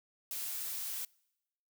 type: noise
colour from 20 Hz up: blue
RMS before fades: -39 dBFS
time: 0.31-1.05 s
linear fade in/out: 2 ms
effects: noise-tail reverb RT60 0.9 s tail -26 dB re dry